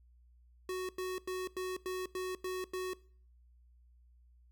square tone bursts, 370 Hz, F#4, in tune, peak -36 dBFS, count 8, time 0.69-2.934 s, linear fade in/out 2 ms, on 200 ms, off 92 ms, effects noise-tail reverb RT60 0.5 s tail -21 dB re dry + added 60 Hz sine -60 dBFS peak until 4.51 s

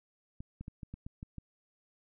clicks, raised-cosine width 5 ms, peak -30 dBFS, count 8, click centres 0.405 / 0.61 / 0.681 / 0.832 / 0.94 / 1.065 / 1.229 / 1.383 s, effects none

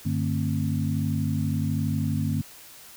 sine tone cluster, 98 / 150.2 / 226.5 / 267.8 Hz, G2 / D3 / A#3 / C4, 0 / +39 / -50 / +40 cents, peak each -28 / -27 / -29 / -32 dBFS, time 0.05-2.42 s, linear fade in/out 10 ms, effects white hiss -47 dBFS RMS until 2.96 s

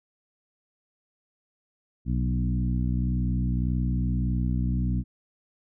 harmonic tone with a mistuned harmonic, 61.74 Hz, B1, in tune, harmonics 1 / 2 / 3 / 4 / 5, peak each -26 / -28 / -30 / -33 / -40 dBFS, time 2.05-5.04 s, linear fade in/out 50 ms, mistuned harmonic 2, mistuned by +17 cents, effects none

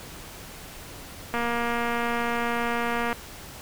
click train, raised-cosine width 0.5 ms, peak -13 dBFS, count 423, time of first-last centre 1.34-3.128 s, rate 236 Hz, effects pink hiss -42 dBFS RMS until 3.61 s

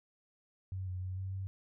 sine tone with pitch steps, 94.3 / 91.6 / 92.8 / 95.1 / 95.8 Hz, F#2 / F#2 / F#2 / F#2 / G2, +33 / -17 / +6 / +48 / -39 cents, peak -36 dBFS, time 0.72-1.47 s, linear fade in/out 0 ms, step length 150 ms, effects none

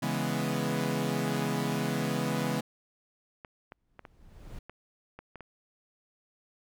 sawtooth chord, C# minor seventh, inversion none, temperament equal, 138.59 / 164.81 / 207.7 / 246.9 Hz, C#3 / E3 / G#3 / B3, 0 / 0 / 0 / 0 cents, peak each -30 dBFS, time 0.02-2.61 s, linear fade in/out 10 ms
clicks, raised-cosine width 0.5 ms, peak -29 dBFS, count 8, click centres 3.448 / 3.721 / 3.993 / 4.052 / 4.696 / 5.19 / 5.357 / 5.407 s
brown noise with exponential growth, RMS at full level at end -40 dBFS, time 3.71-4.59 s, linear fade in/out 5 ms, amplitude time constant 190 ms
effects none

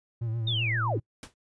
triangle tone with vibrato, 113.9 Hz, A#2, 40 cents flat, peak -26 dBFS, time 0.21-1 s, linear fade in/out 10 ms, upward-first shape sine, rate 7.7 Hz, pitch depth 56 cents each way
sine linear sweep, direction down, 3729 to 254.3 Hz, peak -27 dBFS, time 0.47-0.98 s, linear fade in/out 5 ms
pink noise with exponential decay, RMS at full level -37 dBFS, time 1.23-1.34 s, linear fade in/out 1 ms, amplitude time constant 23 ms
effects noise-tail reverb RT60 0.1 s tail -25 dB re dry + resampled to 22050 Hz

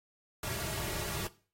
pink noise with comb filter, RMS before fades -37 dBFS, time 0.43-1.27 s, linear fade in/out 2 ms, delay 3.9 ms, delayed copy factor -0.75, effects noise-tail reverb RT60 0.4 s tail -18 dB re dry + AAC 48 kbps

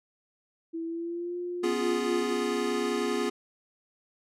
sine tone with pitch glide, 329.6 to 353.3 Hz, E4 to F4, 0 to +20 cents, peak -31 dBFS, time 0.73-2.35 s, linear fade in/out 20 ms, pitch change +120 cents, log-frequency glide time 0.85-1.37 s
square chord, C# dominant seventh, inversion third, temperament equal, 246.9 / 277.2 / 349.2 / 415.3 Hz, B3 / C#4 / E#4 / G#4, 0 / 0 / 0 / 0 cents, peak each -33 / -37 / -33 / -31 dBFS, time 1.63-3.3 s, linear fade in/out 10 ms
effects low-pass 9000 Hz 12 dB/octave

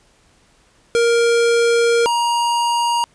square tone pair in turn, 468.2 / 944.5 Hz, A#4 / A#5, +8 / +22 cents, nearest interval octave, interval 1214 cents, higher second, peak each -13 / -16 dBFS, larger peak first, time 0.95-2.06 / 2.06-3.04 s, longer first, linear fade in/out 0 ms, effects pink hiss -55 dBFS RMS until 3.14 s + resampled to 22050 Hz

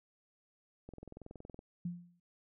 click train, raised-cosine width 2 ms, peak -35 dBFS, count 16, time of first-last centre 0.89-1.591 s, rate 21.4 Hz
sine tone with exponential decay, 174.6 Hz, F3, in tune, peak -33 dBFS, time 1.85-2.2 s, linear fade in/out 5 ms, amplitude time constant 74 ms
effects none

